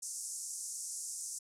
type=band-pass noise; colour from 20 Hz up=white; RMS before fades=-42 dBFS; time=0.02-1.39 s; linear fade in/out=10 ms; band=5700 to 9900 Hz; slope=48 dB/octave; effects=none